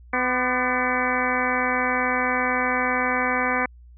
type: harmonic tone with a mistuned harmonic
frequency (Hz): 252.1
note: B3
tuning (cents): +36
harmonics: 1 / 2 / 3 / 4 / 5 / 6 / 7 / 8 / 9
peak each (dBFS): -29 / -29 / -29 / -29 / -29 / -29 / -29 / -29 / -29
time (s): 0.13-3.66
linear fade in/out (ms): 5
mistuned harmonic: 5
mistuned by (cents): -75
effects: added 60 Hz sine -44 dBFS peak until 3.97 s